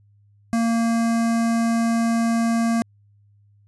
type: tone with notch filter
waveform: square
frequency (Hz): 230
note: A#3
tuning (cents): -23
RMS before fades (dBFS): -20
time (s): 0.53-2.82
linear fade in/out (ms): 0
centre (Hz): 3300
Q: 1.1
effects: added 102 Hz sine -53 dBFS peak until 3.67 s + resampled to 24000 Hz